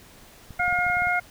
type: clicks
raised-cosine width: 5 ms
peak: -28 dBFS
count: 10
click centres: 0.507 / 0.598 / 0.68 / 0.726 / 0.789 / 0.866 / 0.9 / 0.97 / 1.021 / 1.071 s
type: harmonic tone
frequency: 714 Hz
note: F5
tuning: 38 cents sharp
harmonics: 1 / 2 / 3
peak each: -25 / -25 / -25 dBFS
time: 0.59-1.2 s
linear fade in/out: 10 ms
effects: pink hiss -50 dBFS RMS until 1.3 s